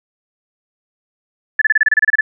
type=tone bursts; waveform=sine; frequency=1735 Hz; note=A6; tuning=25 cents flat; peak=-8 dBFS; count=12; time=1.59-2.21 s; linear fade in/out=5 ms; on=26 ms; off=28 ms; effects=none